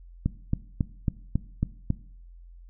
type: click train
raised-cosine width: 5 ms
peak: -11 dBFS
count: 7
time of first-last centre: 0.26-1.904 s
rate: 3.65 Hz
effects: noise-tail reverb RT60 0.6 s tail -19 dB re dry + added 43 Hz sine -45 dBFS peak until 2.69 s